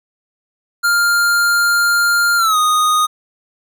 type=tone with pitch glide; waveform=square; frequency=1400 to 1240.1 Hz; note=F6 to D#6; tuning=+4 to -6 cents; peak=-12 dBFS; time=0.83-3.07 s; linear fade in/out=20 ms; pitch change=-210 cents; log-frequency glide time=2.37-2.57 s; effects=none